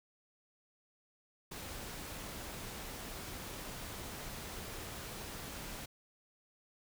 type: noise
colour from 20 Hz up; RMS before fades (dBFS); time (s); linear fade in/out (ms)
pink; -45; 1.51-5.86; 10
effects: none